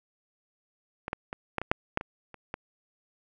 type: clicks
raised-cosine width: 0.5 ms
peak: -19 / -15 / -20 / -13 / -18 / -6 / -10 / -21 / -29 / -18 dBFS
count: 10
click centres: 1.081 / 1.131 / 1.329 / 1.583 / 1.616 / 1.715 / 1.974 / 2.011 / 2.343 / 2.541 s
effects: none